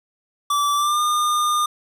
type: tone with pitch glide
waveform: square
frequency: 1160 to 1212.1 Hz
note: D6 to D#6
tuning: -22 to -46 cents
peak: -18 dBFS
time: 0.5-1.66 s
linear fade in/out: 5 ms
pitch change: +76 cents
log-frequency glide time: 0.75-1.01 s
effects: resampled to 32000 Hz + 9-bit